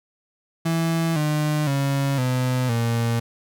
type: tone with pitch steps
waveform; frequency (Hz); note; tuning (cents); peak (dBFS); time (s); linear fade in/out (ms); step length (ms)
35% pulse; 164.81 / 151.13 / 138.59 / 127.09 / 116.54; E3 / D3 / C#3 / C3 / A#2; 0 / +50 / 0 / -50 / 0; -18; 0.65-3.2; 10; 510
effects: none